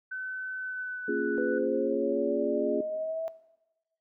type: tone with pitch glide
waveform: sine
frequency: 1518 to 1484.2 Hz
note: F#6 to F#6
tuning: +44 to +5 cents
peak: -33 dBFS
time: 0.11-1.59 s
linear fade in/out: 10 ms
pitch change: -39 cents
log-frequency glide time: 0.57-1.27 s
type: chord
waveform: sine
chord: Bb minor seventh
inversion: none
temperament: equal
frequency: 233.1 / 277.2 / 349.2 / 415.3 Hz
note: Bb3 / Db4 / F4 / Ab4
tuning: 0 / 0 / 0 / 0 cents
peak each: -35 / -33 / -32 / -30 dBFS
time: 1.08-2.81 s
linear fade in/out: 5 ms
type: linear sweep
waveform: sine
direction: up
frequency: 493.8 to 656 Hz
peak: -30 dBFS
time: 1.38-3.28 s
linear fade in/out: 0 ms
effects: noise-tail reverb RT60 1.0 s tail -18 dB re dry